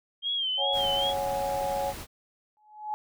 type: tone with vibrato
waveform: sine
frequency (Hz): 3179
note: G7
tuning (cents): +24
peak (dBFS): -26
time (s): 0.22-1.14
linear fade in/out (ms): 50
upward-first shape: sine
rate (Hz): 2.5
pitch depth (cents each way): 86
type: chord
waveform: sine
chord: C# suspended fourth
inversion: none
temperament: just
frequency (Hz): 554.4 / 739.2 / 831.5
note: C#5 / F#5 / G#5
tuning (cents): 0 / -2 / +2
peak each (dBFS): -30 / -33 / -31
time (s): 0.57-1.94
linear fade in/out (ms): 50
type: noise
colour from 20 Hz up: pink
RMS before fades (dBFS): -40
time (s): 0.72-2.07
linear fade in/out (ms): 50
type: tone with exponential growth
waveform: sine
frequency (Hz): 849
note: G#5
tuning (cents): +38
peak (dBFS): -26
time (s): 2.57-2.94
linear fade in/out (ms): 0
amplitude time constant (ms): 80
effects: none